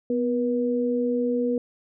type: tone pair together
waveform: sine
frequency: 247.9 / 482 Hz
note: B3 / B4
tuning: +7 / -42 cents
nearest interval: octave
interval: 1151 cents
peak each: -24 dBFS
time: 0.1-1.58 s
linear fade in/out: 2 ms
effects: none